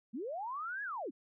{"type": "linear two-way sweep", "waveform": "sine", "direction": "up then down", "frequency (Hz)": [196, 1706, 205.5], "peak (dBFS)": -37, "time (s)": [0.13, 1.11], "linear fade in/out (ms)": 20, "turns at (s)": 0.83, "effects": []}